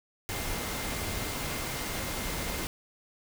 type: tone in noise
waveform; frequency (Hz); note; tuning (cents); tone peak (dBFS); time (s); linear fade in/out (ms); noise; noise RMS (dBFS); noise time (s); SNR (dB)
sine; 2100; C7; +6; -45; 0.29-2.65; 0; pink; -34; 0.29-2.67; -14
effects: none